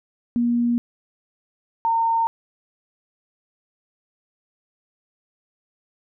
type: tone pair in turn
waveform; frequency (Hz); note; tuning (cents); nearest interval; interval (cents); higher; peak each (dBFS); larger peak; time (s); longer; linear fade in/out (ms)
sine; 238.3 / 913.3; A#3 / A#5; +38 / -36; octave + major seventh; 2326; second; -17; neither; 0.36-0.78 / 1.85-2.27; neither; 0
effects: none